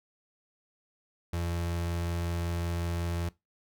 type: tone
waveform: 35% pulse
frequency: 85.4 Hz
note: F2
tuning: 38 cents flat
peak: -28 dBFS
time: 1.33-3.29 s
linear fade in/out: 5 ms
effects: noise-tail reverb RT60 0.2 s tail -20 dB re dry